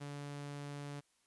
sawtooth tone, 143.7 Hz, D3, 37 cents flat, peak -39 dBFS, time 0-1.01 s, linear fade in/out 20 ms, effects white hiss -75 dBFS RMS until 1.26 s + resampled to 24000 Hz

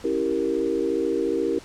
sine chord, C# diminished seventh, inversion none, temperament equal with one note detuned, 275.1 / 329.6 / 392 / 466.2 Hz, C#4 / E4 / G4 / Bb4, -13 / 0 / 0 / 0 cents, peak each -30 / -26 / -26 / -26 dBFS, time 0.04-1.59 s, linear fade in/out 5 ms, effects pink hiss -45 dBFS RMS until 1.64 s + low-pass 8000 Hz 12 dB/octave

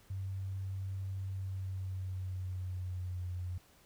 sine tone with pitch glide, 96 to 90.09 Hz, G2 to F#2, -36 to -46 cents, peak -36 dBFS, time 0.1-3.58 s, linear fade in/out 5 ms, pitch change -110 cents, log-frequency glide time 1.27-3.26 s, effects pink hiss -64 dBFS RMS until 3.85 s

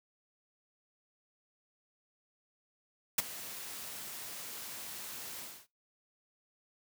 white noise with ADSR envelope, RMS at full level -25 dBFS, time 3.18-5.67 s, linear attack 5 ms, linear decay 22 ms, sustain -19 dB, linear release 270 ms, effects noise-tail reverb RT60 0.2 s tail -20 dB re dry + high-pass 100 Hz 12 dB/octave

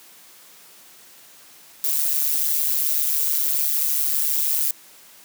violet noise with amplitude modulation, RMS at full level -18 dBFS, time 1.84-4.71 s, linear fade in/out 2 ms, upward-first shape sine, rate 147 Hz, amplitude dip 75%, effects white hiss -48 dBFS RMS until 5.24 s + high-pass 150 Hz 12 dB/octave

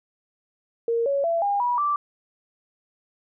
sine tone with pitch steps, 464.1 / 558.3 / 671.7 / 808 / 972.1 / 1169.5 Hz, A#4 / C#5 / E5 / G#5 / B5 / D6, -8 / +12 / +32 / -48 / -28 / -8 cents, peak -20 dBFS, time 0.88-1.96 s, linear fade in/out 2 ms, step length 180 ms, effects none

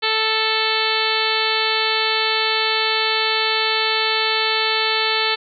harmonic tone, 440 Hz, A4, in tune, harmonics 1 / 2 / 3 / 4 / 5 / 6 / 7 / 8 / 9 / 10, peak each -26 / -26 / -26 / -26 / -26 / -26 / -26 / -26 / -26 / -26 dBFS, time 0.02-5.36 s, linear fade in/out 20 ms, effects none

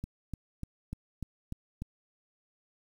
click train, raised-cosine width 5 ms, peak -24 dBFS, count 7, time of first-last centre 0.04-1.82 s, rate 3.37 Hz, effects 9-bit

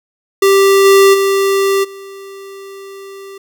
square tone with level steps, 392 Hz, G4, in tune, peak -7 / -5 / -11 / -30 dBFS, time 0.42-3.38 s, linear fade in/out 5 ms, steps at 0.84 / 1.13 / 1.83 s, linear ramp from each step 20 ms, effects none

